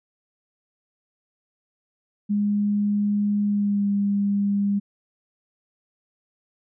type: tone with pitch glide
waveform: sine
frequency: 205.6 to 201.4 Hz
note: G#3 to G3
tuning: -17 to +47 cents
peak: -19 dBFS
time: 2.29-4.8 s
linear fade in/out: 20 ms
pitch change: -36 cents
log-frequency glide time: 3.44-3.89 s
effects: none